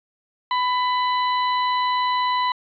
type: tone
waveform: 40% pulse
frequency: 997 Hz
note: B5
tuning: 16 cents sharp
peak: -18 dBFS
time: 0.51-2.52 s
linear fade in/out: 2 ms
effects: resampled to 11025 Hz + 9-bit